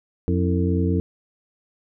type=harmonic tone with a mistuned harmonic; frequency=89.6 Hz; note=F2; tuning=45 cents sharp; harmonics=1 / 2 / 3 / 4 / 5; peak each=-21 / -24 / -26 / -27 / -28 dBFS; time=0.28-1 s; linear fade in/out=0 ms; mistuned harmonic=4; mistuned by=-130 cents; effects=none